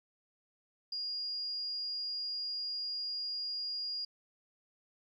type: tone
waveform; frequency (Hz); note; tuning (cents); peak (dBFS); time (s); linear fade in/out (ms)
sine; 4844; D#8; -47; -35; 0.92-4.05; 5
effects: 12-bit